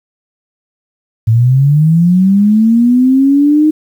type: linear sweep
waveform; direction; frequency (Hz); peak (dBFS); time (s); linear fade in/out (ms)
sine; up; 108.5 to 311.1; -5; 1.27-3.71; 10
effects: 7-bit